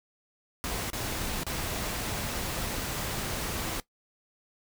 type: noise with dropouts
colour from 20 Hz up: pink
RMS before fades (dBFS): -33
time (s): 0.64-3.8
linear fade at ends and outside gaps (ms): 0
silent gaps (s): 0.901-0.932 / 1.433-1.466
effects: noise-tail reverb RT60 0.1 s tail -18 dB re dry